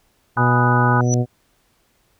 harmonic tone, 122.6 Hz, B2, 12 cents flat, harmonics 1 / 2 / 3 / 4 / 5 / 6, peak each -16 / -22 / -26 / -28 / -30 / -32 dBFS, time 0.36-1.26 s, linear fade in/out 50 ms
sine chord, G# minor seventh, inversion none, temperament equal, 830.6 / 987.8 / 1244.5 / 1480 Hz, G#5 / B5 / D#6 / F#6, 0 / 0 / 0 / 0 cents, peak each -22 dBFS, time 0.37-1.01 s, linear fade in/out 2 ms
sine tone with exponential growth, 5920 Hz, F#8, in tune, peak -17 dBFS, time 1.01-1.14 s, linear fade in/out 0 ms, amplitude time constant 27 ms
effects pink hiss -62 dBFS RMS until 2.19 s

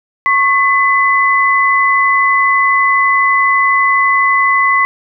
sine tone pair together, 1099 / 2011 Hz, C#6 / B6, -15 / +31 cents, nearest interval minor seventh, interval 1046 cents, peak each -11 dBFS, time 0.26-4.85 s, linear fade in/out 0 ms, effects none

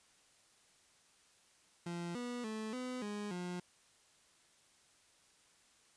30% pulse tone with pitch steps, 172.2 / 243.6 / 218 / 252.5 / 207.1 / 178.3 Hz, F3 / B3 / A3 / B3 / G#3 / F3, -24 / -24 / -16 / +39 / -5 / +36 cents, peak -37 dBFS, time 1.86-3.6 s, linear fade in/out 5 ms, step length 290 ms, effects white hiss -68 dBFS RMS until 5.96 s + resampled to 22050 Hz

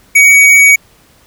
sine tone with tanh clipping, 2252 Hz, C#7, 27 cents sharp, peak -4 dBFS, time 0.15-0.76 s, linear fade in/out 10 ms, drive 15 dB, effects pink hiss -47 dBFS RMS until 1.26 s

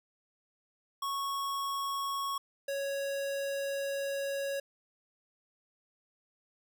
square tone pair in turn, 1105 / 554.6 Hz, C#6 / C#5, -6 / +1 cents, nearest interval octave, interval 1193 cents, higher first, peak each -33 / -33 dBFS, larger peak neither, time 1.02-2.38 / 2.68-4.6 s, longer second, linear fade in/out 5 ms, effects none

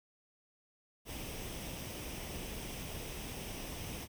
pink noise with comb filter, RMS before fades -43 dBFS, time 1.05-4.08 s, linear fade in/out 50 ms, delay 0.35 ms, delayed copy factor +0.5, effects none

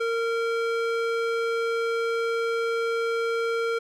square tone with band-pass filter, 460.4 Hz, A#4, 22 cents flat, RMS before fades -26 dBFS, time 0-3.79 s, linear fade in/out 10 ms, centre 1100 Hz, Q 0.71, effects none

